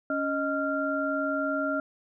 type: tone cluster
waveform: sine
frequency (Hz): 279.8 / 623 / 1385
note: C#4 / D#5 / F6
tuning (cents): +16 / +2 / -15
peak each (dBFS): -30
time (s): 0.1-1.8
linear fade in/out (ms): 2
effects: none